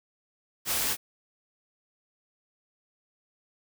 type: noise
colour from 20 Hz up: white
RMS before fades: -28 dBFS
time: 0.65-0.97 s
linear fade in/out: 50 ms
effects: none